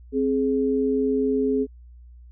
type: tone pair together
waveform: sine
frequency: 263.9 / 420 Hz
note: C4 / G#4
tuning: +15 / +19 cents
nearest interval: minor sixth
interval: 804 cents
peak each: -22 / -22 dBFS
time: 0.12-1.67 s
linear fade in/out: 50 ms
effects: added 60 Hz sine -43 dBFS peak until 2.31 s